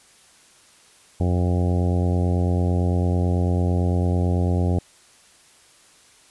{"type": "harmonic tone", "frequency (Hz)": 89, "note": "F2", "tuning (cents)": 33, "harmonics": [1, 2, 3, 4, 5, 6, 7, 8, 9], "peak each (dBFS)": [-19, -25, -29, -31, -33, -35, -36, -37, -38], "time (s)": [1.2, 4.79], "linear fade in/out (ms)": 5, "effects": ["white hiss -53 dBFS RMS until 6.3 s", "resampled to 24000 Hz"]}